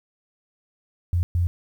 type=tone bursts at uneven times; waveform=sine; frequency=87.31 Hz; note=F2; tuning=in tune; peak=-18 dBFS; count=2; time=1.13-1.23 / 1.35-1.47 s; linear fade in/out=0 ms; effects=9-bit